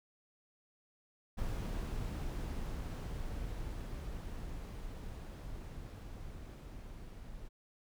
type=noise with level ramp; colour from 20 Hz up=brown; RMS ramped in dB=-37 to -49 dBFS; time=1.37-7.49 s; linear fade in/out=20 ms; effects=none